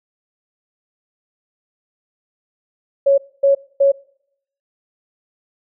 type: tone bursts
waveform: sine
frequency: 554.4 Hz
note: C#5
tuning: in tune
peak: -9 dBFS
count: 3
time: 3.06-3.92 s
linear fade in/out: 10 ms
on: 120 ms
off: 250 ms
effects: noise-tail reverb RT60 0.7 s tail -23 dB re dry